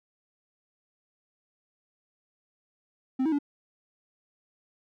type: tone with pitch steps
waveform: triangle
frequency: 261 / 319.7 / 287.2 Hz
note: C4 / D#4 / D4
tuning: -4 / +47 / -39 cents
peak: -21 dBFS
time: 3.19-3.388 s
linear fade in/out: 10 ms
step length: 66 ms
effects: none